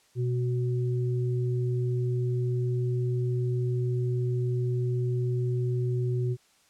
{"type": "tone pair together", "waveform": "sine", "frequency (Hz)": [123.47, 370], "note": ["B2", "F#4"], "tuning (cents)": [0, 0], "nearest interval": "octave + perfect fifth", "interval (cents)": 1900, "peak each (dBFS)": [-25, -33], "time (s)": [0.15, 6.37], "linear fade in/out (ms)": 50, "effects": ["white hiss -63 dBFS RMS until 6.69 s", "low-pass 9000 Hz 12 dB/octave"]}